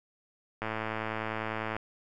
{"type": "click train", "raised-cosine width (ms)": 0.5, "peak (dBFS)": -18, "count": 127, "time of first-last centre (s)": [0.62, 1.765], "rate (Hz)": 110, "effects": []}